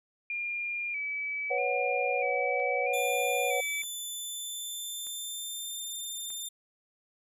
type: tone with vibrato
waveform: sine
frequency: 2349 Hz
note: D7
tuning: in tune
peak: -31 dBFS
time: 0.3-3.82 s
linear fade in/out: 2 ms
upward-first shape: square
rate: 0.78 Hz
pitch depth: 42 cents each way
type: chord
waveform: sine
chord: B suspended second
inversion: none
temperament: equal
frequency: 493.9 / 554.4 / 740 Hz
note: B4 / C#5 / F#5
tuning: 0 / 0 / 0 cents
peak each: -32 dBFS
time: 1.5-3.61 s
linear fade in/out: 10 ms
type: click train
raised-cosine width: 0.3 ms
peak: -37 dBFS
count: 4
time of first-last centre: 2.6-6.304 s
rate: 0.81 Hz
type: tone with pitch glide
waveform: 15% pulse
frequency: 3514 to 3594 Hz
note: A7 to A7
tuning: -3 to +36 cents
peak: -29 dBFS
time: 2.93-6.49 s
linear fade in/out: 10 ms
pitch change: +39 cents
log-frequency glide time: 4.08-5.81 s
effects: none